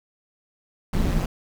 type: noise with amplitude modulation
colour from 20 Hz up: brown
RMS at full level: -18 dBFS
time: 0.93-1.26 s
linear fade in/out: 5 ms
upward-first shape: sine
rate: 187 Hz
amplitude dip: 85%
effects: none